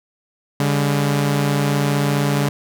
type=tone pair together; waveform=sawtooth; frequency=143.12 / 202.4 Hz; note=D3 / G#3; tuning=-44 / -44 cents; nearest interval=tritone; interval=600 cents; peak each=-13 / -19 dBFS; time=0.6-2.49 s; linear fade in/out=2 ms; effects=none